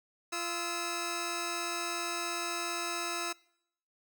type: tone pair together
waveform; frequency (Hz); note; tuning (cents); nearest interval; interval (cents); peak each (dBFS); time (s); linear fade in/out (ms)
10% pulse; 344.3 / 1300; F4 / E6; -25 / -24; octave + major seventh; 2301; -28; 0.32-3.33; 10
effects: noise-tail reverb RT60 0.7 s tail -23 dB re dry